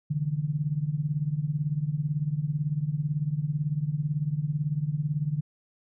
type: tone with tremolo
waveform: sine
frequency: 148.9 Hz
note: D3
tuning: 24 cents sharp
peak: -21 dBFS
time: 0.1-5.41 s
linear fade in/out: 10 ms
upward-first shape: triangle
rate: 18 Hz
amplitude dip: 90%
effects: none

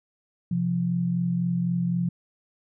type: tone pair together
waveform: sine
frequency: 130.7 / 174.61 Hz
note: C3 / F3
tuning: -1 / 0 cents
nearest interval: perfect fourth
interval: 501 cents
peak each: -29 / -23 dBFS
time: 0.51-2.09 s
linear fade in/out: 5 ms
effects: none

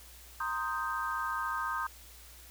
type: chord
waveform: sine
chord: C minor seventh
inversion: third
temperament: equal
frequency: 932.3 / 1046.5 / 1244.5 / 1568 Hz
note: Bb5 / C6 / Eb6 / G6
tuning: 0 / 0 / 0 / 0 cents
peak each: -39 / -38 / -35 / -37 dBFS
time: 0.4-1.87 s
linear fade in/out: 5 ms
effects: added 60 Hz sine -54 dBFS peak until 2.5 s + white hiss -54 dBFS RMS until 2.5 s

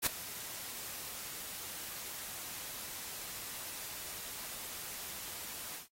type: noise with ADSR envelope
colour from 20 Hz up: white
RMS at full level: -28 dBFS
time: 0.02-5.88 s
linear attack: 45 ms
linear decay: 8 ms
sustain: -16 dB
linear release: 130 ms
effects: noise-tail reverb RT60 0.1 s tail -20 dB re dry + AAC 48 kbps

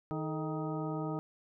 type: harmonic tone with a mistuned harmonic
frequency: 156.8 Hz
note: D#3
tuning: 14 cents sharp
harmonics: 1 / 2 / 3 / 4 / 5 / 6 / 8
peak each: -37 / -38 / -42 / -44 / -45 / -47 / -45 dBFS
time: 0.11-1.19 s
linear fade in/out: 0 ms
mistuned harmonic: 3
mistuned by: -110 cents
effects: none

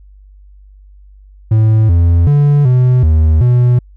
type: tone with pitch steps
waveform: triangle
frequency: 109.7 / 85.2 / 144.9 / 126 / 78.6 / 122.9 Hz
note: A2 / F2 / D3 / B2 / D#2 / B2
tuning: -5 / -42 / -23 / +35 / +18 / -8 cents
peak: -4 dBFS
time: 1.51-3.79 s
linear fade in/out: 5 ms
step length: 380 ms
effects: added 49 Hz sine -37 dBFS peak until 3.96 s

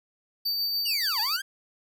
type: tone with tremolo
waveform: square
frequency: 4607 Hz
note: D8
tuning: 34 cents flat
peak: -25 dBFS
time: 0.45-1.37 s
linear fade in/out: 10 ms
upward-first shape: sine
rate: 6.9 Hz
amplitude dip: 25%
type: linear two-way sweep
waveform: sawtooth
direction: down then up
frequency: 2972 to 814 to 1640 Hz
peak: -27 dBFS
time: 0.85-1.42 s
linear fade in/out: 10 ms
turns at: 1.2 s
effects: none

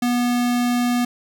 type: tone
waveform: square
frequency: 243.4 Hz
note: B3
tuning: 25 cents flat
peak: -18 dBFS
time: 0.02-1.05 s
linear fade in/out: 5 ms
effects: none

